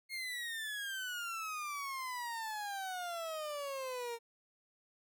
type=exponential sweep; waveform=30% pulse; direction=down; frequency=2159 to 459.2 Hz; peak=-36 dBFS; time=0.09-4.19 s; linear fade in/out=50 ms; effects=none